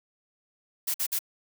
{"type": "noise bursts", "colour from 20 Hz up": "blue", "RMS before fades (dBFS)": -28, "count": 3, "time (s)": [0.87, 1.191], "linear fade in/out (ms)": 10, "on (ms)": 73, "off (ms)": 51, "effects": []}